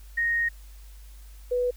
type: tone pair in turn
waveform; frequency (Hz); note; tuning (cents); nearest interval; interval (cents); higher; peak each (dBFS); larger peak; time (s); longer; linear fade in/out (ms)
sine; 1863 / 493.4; A#6 / B4; -2 / -2; octave + major seventh; 2300; first; -22; neither; 0.17-0.49 / 1.51-1.71; first; 10
effects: added 50 Hz sine -43 dBFS peak until 1.76 s + white hiss -57 dBFS RMS until 1.76 s